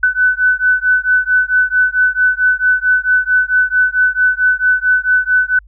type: beating tone pair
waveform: sine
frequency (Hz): 1500 / 1504.5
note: F#6 / F#6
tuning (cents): +23 / +28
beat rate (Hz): 4.5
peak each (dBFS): -13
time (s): 0.03-5.59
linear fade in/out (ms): 5
effects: added 50 Hz sine -39 dBFS peak until 5.67 s